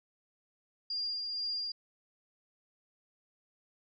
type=tone with tremolo; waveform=sine; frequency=4805 Hz; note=D8; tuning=39 cents sharp; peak=-32 dBFS; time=0.9-1.72 s; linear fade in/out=5 ms; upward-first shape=sine; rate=2.1 Hz; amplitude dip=30%; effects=none